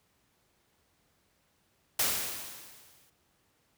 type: noise with exponential decay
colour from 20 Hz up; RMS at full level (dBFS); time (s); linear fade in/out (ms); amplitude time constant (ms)
white; -26; 1.99-3.1; 5; 240
effects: pink hiss -71 dBFS RMS until 3.77 s + high-pass 60 Hz 12 dB/octave